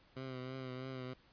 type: tone with vibrato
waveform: 15% pulse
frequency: 129.6 Hz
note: C3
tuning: 16 cents flat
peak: -36 dBFS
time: 0.16-1.14 s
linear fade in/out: 10 ms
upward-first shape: triangle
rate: 3.1 Hz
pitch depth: 44 cents each way
effects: pink hiss -67 dBFS RMS until 1.32 s + resampled to 11025 Hz